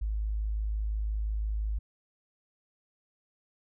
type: tone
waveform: sine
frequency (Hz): 52.9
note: G#1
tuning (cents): +33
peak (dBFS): -28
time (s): 0.01-1.79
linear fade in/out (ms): 10
effects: none